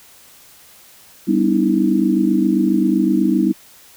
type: chord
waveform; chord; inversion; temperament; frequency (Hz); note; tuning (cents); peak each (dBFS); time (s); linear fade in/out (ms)
sine; E minor seventh; first; equal with one note detuned; 196 / 246.9 / 293.7 / 321.4; G3 / B3 / D4 / E4; 0 / 0 / 0 / -44; -18 / -19 / -20 / -17; 1.27-3.53; 20
effects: white hiss -46 dBFS RMS until 3.96 s